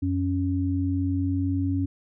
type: tone pair together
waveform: sine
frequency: 92.3 / 276.6 Hz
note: F#2 / C#4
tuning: -4 / -4 cents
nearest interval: octave + perfect fifth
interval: 1900 cents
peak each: -25 dBFS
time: 0.02-1.86 s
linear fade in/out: 10 ms
effects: none